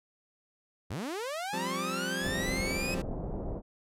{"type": "linear sweep", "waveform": "sawtooth", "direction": "up", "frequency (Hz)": [73.42, 2565], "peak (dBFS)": -30, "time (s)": [0.9, 2.95], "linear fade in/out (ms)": 10}
{"type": "chord", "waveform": "25% pulse", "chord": "F suspended second", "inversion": "none", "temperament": "just", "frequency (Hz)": [174.61, 196.44, 261.9], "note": ["F3", "G3", "C4"], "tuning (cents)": [0, 4, 2], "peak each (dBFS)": -35, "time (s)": [1.53, 3.02], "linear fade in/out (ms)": 5}
{"type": "low-pass noise", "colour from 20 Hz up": "pink", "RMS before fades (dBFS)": -36, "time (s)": [2.21, 3.62], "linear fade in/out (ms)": 50, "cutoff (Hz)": 730, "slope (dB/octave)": 24}
{"effects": ["low-pass 12000 Hz 12 dB/octave"]}